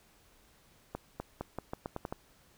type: accelerating click train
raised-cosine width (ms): 1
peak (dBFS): -22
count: 9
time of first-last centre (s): 0.95-2.125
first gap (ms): 250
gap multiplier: 0.84
effects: pink hiss -64 dBFS RMS until 2.57 s